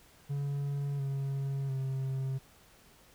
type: tone with pitch steps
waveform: triangle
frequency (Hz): 141.5 / 137.39 / 133.4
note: C#3 / C#3 / C3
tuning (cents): +36 / -15 / +34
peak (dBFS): -29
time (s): 0.29-2.39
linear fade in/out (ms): 20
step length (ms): 700
effects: pink hiss -60 dBFS RMS until 3.14 s